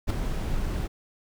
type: noise with ADSR envelope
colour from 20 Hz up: brown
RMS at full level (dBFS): -19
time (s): 0.07-0.88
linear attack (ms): 33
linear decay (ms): 4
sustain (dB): -9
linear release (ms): 22
effects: none